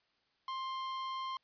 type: tone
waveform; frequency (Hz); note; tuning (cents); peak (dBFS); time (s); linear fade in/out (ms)
45% pulse; 1053; C6; +11; -37; 0.48-1.37; 2
effects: white hiss -75 dBFS RMS until 1.43 s + resampled to 11025 Hz